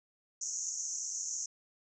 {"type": "band-pass noise", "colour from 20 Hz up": "pink", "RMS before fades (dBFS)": -38, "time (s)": [0.41, 1.46], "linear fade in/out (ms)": 5, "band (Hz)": [5900, 7000], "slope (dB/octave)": 96, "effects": []}